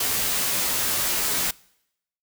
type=noise with comb filter; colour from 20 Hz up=white; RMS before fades=-24 dBFS; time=0-1.51 s; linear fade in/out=5 ms; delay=13 ms; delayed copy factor=-0.7; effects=noise-tail reverb RT60 0.8 s tail -24 dB re dry